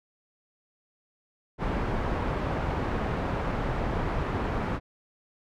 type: low-pass noise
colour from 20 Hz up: pink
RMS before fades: -29 dBFS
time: 1.58-4.8 s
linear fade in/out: 50 ms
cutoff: 1400 Hz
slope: 12 dB/octave
effects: none